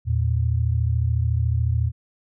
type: tone pair together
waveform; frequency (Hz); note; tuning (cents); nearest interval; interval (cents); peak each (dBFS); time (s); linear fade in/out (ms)
sine; 81.6 / 115.52; E2 / A#2; -17 / -15; tritone; 602; -21; 0.05-1.92; 50
effects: none